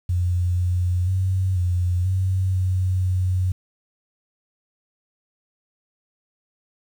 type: tone with pitch steps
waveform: sine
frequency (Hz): 88.9 / 89.5 / 94 / 89.1 / 94 / 92.7 / 92.1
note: F2 / F2 / F#2 / F2 / F#2 / F#2 / F#2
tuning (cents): +31 / +43 / +28 / +35 / +28 / +4 / -7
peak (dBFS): -18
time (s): 0.09-3.52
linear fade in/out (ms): 5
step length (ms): 490
effects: 8-bit